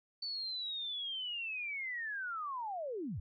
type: linear sweep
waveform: sine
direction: down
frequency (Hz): 4525 to 65.41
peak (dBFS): -37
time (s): 0.22-3.2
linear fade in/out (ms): 5
effects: none